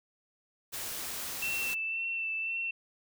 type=noise; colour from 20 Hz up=white; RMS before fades=-38 dBFS; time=0.72-1.75 s; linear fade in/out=20 ms
type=tone with vibrato; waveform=sine; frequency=2677 Hz; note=E7; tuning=26 cents sharp; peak=-31 dBFS; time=1.42-2.71 s; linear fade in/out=5 ms; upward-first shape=sine; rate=1.9 Hz; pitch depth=23 cents each way
effects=none